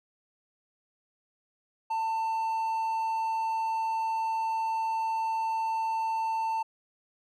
triangle tone, 894 Hz, A5, 27 cents sharp, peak -25 dBFS, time 1.9-6.63 s, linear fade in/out 10 ms, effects none

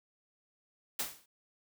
white noise with exponential decay, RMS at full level -31 dBFS, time 0.99-1.26 s, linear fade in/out 5 ms, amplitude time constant 58 ms, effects none

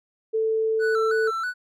sine tone, 442.4 Hz, A4, 9 cents sharp, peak -20 dBFS, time 0.33-1.31 s, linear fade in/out 20 ms
triangle tone with vibrato, 1408 Hz, F6, 14 cents sharp, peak -23 dBFS, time 0.79-1.54 s, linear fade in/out 50 ms, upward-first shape square, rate 3.1 Hz, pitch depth 90 cents each way
effects none

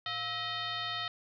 sine tone with frequency modulation, 2489 Hz, D#7, in tune, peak -33 dBFS, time 0.06-1.08 s, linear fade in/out 2 ms, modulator 594 Hz, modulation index 2.8, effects none

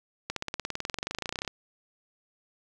accelerating click train, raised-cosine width 0.2 ms, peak -14 dBFS, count 28, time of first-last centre 0.3-1.477 s, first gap 63 ms, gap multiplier 0.97, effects none

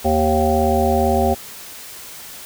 harmonic tone, 77.78 Hz, D#2, in tune, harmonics 1 / 3 / 5 / 7 / 9 / 10, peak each -21 / -21 / -21 / -21 / -21 / -21 dBFS, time 0.04-1.35 s, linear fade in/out 20 ms, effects white hiss -36 dBFS RMS until 2.45 s

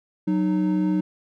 triangle tone pair together, 185.4 / 307.1 Hz, F#3 / D#4, +4 / -23 cents, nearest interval major sixth, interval 873 cents, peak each -20 dBFS, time 0.27-1.01 s, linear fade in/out 10 ms, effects none

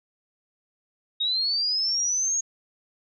sine linear sweep, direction up, 3729 to 6645 Hz, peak -22 dBFS, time 1.2-2.41 s, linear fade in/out 10 ms, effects none

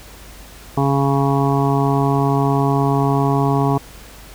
harmonic tone, 138.59 Hz, C#3, in tune, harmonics 1 / 2 / 3 / 5 / 6 / 7 / 8, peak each -17 / -20 / -22 / -24 / -25 / -25 / -26 dBFS, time 0.77-3.78 s, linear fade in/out 5 ms, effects added 50 Hz sine -41 dBFS peak until 4.34 s + pink hiss -41 dBFS RMS until 4.34 s

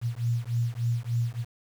sine beating tone pair, 116.54 / 119.94 Hz, A#2 / A#2, 0 / +50 cents, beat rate 3.4 Hz, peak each -28 dBFS, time 0.01-1.45 s, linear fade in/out 50 ms, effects 8-bit

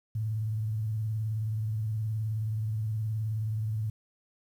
sine tone with vibrato, 109.1 Hz, A2, 14 cents flat, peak -28 dBFS, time 0.15-3.9 s, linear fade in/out 5 ms, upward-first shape triangle, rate 19 Hz, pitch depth 73 cents each way, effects 10-bit

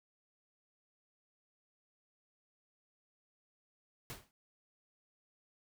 pink noise with exponential decay, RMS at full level -41 dBFS, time 4.1-4.31 s, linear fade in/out 0 ms, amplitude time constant 45 ms, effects none

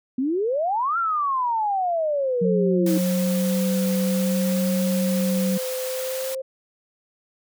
sine exponential two-way sweep, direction up then down, 246.7 to 1396.9 to 309.8 Hz, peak -20 dBFS, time 0.18-2.98 s, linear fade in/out 5 ms, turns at 0.98 s
sine tone with pitch glide, 181.9 to 189.19 Hz, F#3 to F#3, -29 to +39 cents, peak -20 dBFS, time 2.41-5.58 s, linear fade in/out 10 ms, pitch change +68 cents, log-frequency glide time 2.86-3.6 s
sine tone with vibrato, 523.3 Hz, C5, in tune, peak -26 dBFS, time 2.44-6.42 s, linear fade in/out 10 ms, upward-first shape sine, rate 0.53 Hz, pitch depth 33 cents each way
white high-pass noise, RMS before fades -33 dBFS, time 2.86-6.35 s, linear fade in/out 5 ms, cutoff 500 Hz, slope 24 dB/octave
effects none

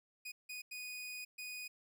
sawtooth tone bursts at uneven times, 2480 Hz, D#7, 6 cents flat, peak -40 dBFS, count 4, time 0.25-0.32 / 0.49-0.62 / 0.71-1.25 / 1.38-1.68 s, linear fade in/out 10 ms, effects none

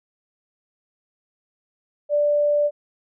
sine tone, 587.3 Hz, D5, in tune, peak -16 dBFS, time 2.09-2.71 s, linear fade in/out 50 ms, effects none

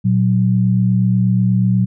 sine tone pair together, 117.75 / 186 Hz, A#2 / F#3, +18 / +9 cents, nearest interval minor sixth, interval 791 cents, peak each -14 dBFS, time 0.04-1.86 s, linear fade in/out 20 ms, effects none

